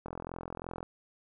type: click train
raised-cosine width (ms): 1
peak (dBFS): -25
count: 34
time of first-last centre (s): 0.06-0.829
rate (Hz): 42.9
effects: none